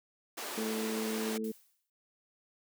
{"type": "high-pass noise", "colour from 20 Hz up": "pink", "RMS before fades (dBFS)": -40, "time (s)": [0.37, 1.38], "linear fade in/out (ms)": 10, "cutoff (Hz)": 330, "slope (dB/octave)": 24}
{"type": "harmonic tone", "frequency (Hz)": 110, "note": "A2", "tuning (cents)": 0, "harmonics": [2, 3, 4], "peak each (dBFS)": [-35, -44, -37], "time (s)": [0.57, 1.52], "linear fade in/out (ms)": 10}
{"type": "noise with exponential decay", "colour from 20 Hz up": "blue", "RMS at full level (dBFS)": -48, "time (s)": [1.44, 1.9], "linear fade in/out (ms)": 2, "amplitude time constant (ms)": 98}
{"effects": []}